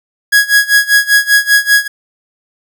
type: tone with tremolo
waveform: 45% pulse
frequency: 1661.2 Hz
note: G#6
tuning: in tune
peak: -4 dBFS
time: 0.32-1.88 s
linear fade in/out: 10 ms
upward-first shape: sine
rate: 5.1 Hz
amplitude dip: 90%
effects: none